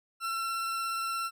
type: tone with vibrato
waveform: 40% pulse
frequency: 1350 Hz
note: E6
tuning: 41 cents sharp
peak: -30 dBFS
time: 0.2-1.31 s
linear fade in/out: 50 ms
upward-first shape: sine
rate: 17 Hz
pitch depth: 9 cents each way
effects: none